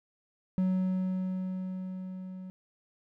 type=tone with level ramp; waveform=triangle; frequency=186 Hz; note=F#3; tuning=9 cents sharp; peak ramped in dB=-22 to -38 dBFS; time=0.58-2.5 s; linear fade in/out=0 ms; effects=none